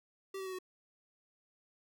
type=tone with pitch steps; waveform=square; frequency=387.8 / 381.6 / 375.5 / 369.4 Hz; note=G4 / G4 / F#4 / F#4; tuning=-19 / -47 / +26 / -3 cents; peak=-40 dBFS; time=0.34-0.588 s; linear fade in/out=5 ms; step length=62 ms; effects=none